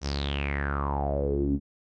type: tone with low-pass filter sweep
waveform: sawtooth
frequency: 70.6 Hz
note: C#2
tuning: 32 cents sharp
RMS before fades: -28 dBFS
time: 0.01-1.6 s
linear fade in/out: 50 ms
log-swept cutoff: 5900 to 240 Hz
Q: 8.1
effects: none